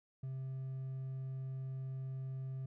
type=tone with hard clipping; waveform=triangle; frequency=132.3 Hz; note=C3; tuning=20 cents sharp; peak=-40 dBFS; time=0.23-2.66 s; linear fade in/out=5 ms; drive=5 dB; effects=none

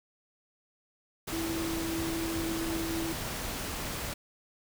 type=tone in noise; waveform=sine; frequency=328.9 Hz; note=E4; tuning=4 cents flat; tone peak=-32 dBFS; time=1.32-3.13 s; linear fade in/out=10 ms; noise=pink; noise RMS=-36 dBFS; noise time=1.27-4.14 s; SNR=+1 dB; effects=none

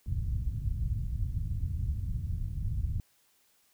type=low-pass noise; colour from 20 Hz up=white; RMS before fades=-32 dBFS; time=0.06-3 s; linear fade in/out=2 ms; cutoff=110 Hz; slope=24 dB/octave; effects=white hiss -68 dBFS RMS until 3.73 s

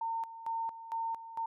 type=tone with tremolo; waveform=sine; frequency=910 Hz; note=A#5; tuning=42 cents flat; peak=-32 dBFS; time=0.01-1.46 s; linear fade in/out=5 ms; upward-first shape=square; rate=2.2 Hz; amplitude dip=75%; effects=none

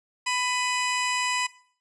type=tone pair together; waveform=20% pulse; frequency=996 / 2501 Hz; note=B5 / D#7; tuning=+14 / +8 cents; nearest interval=octave + major third; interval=1594 cents; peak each=-21 / -25 dBFS; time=0.26-1.47 s; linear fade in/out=10 ms; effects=noise-tail reverb RT60 0.5 s tail -18 dB re dry + resampled to 24000 Hz

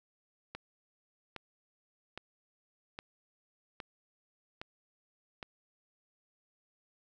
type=click train; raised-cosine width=0.3 ms; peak=-25 dBFS; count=7; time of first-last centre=0.55-5.428 s; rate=1.23 Hz; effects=none

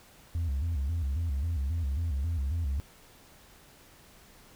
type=tone with vibrato; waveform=sine; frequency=75.7 Hz; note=D#2; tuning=47 cents flat; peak=-25 dBFS; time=0.35-2.8 s; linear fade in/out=0 ms; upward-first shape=square; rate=3.7 Hz; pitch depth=180 cents each way; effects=tanh soft clip ceiling -26 dBFS + pink hiss -56 dBFS RMS until 4.55 s

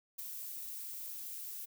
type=noise with ADSR envelope; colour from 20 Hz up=violet; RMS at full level=-39 dBFS; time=0.18-1.66 s; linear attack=14 ms; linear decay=7 ms; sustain=-5 dB; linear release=16 ms; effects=none

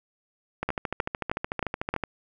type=two click trains; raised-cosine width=0.5 ms; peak=-11 / -13 dBFS; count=5 / 20; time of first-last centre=0.69-1.94 / 0.63-2.037 s; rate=3.2 / 13.5 Hz; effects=none

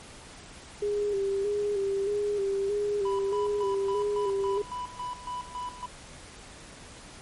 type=tone with vibrato; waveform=sine; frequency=402.8 Hz; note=G4; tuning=47 cents sharp; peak=-25 dBFS; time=0.82-4.62 s; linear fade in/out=5 ms; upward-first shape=square; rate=1.6 Hz; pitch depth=40 cents each way
type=tone with tremolo; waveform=triangle; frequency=990 Hz; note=B5; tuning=4 cents sharp; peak=-30 dBFS; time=3.05-5.86 s; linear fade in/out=5 ms; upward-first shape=square; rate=3.6 Hz; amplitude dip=75%
effects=pink hiss -47 dBFS RMS until 7.21 s + MP3 48 kbps

